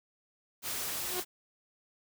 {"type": "noise", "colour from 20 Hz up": "white", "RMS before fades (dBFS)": -36, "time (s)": [0.62, 1.25], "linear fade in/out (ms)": 50}
{"type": "tone with exponential growth", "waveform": "sawtooth", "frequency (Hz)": 362, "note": "F#4", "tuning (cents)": -38, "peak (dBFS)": -28, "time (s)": [0.95, 1.2], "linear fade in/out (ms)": 1, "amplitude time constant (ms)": 53}
{"effects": []}